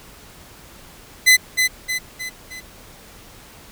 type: tone with echo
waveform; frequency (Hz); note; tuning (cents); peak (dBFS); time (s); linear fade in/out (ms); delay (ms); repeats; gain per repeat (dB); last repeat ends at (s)
sawtooth; 2020; B6; +39; -5; 1.26-1.37; 20; 310; 4; -6; 2.61
effects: pink hiss -44 dBFS RMS until 3.71 s